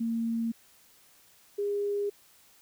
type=tone pair in turn; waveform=sine; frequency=229.2 / 407.1 Hz; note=A#3 / G#4; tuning=-29 / -35 cents; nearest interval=minor seventh; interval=994 cents; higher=second; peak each=-27 dBFS; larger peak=neither; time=0-0.52 / 1.58-2.1 s; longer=neither; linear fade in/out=10 ms; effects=white hiss -60 dBFS RMS until 2.61 s